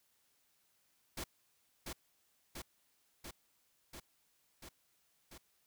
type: noise with echo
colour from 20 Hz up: pink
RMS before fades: -42 dBFS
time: 1.17-1.24 s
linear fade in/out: 5 ms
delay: 690 ms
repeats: 6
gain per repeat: -2 dB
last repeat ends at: 5.38 s
effects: white hiss -75 dBFS RMS until 5.66 s